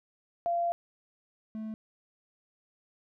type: tone pair in turn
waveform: sine / triangle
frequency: 688 / 218.4 Hz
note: F5 / A3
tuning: -26 / -13 cents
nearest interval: octave + minor sixth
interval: 1987 cents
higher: first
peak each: -26 / -33 dBFS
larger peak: first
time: 0.46-0.72 / 1.55-1.74 s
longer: first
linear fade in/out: 0 ms
effects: none